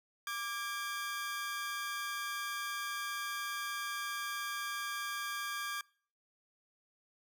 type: tone pair together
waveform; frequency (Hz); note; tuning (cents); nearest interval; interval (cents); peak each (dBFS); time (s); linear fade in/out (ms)
sawtooth; 1174.7 / 1624.6; D6 / G#6; 0 / -39; tritone; 561; -36 / -36; 0.27-5.81; 2
effects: noise-tail reverb RT60 0.5 s tail -25 dB re dry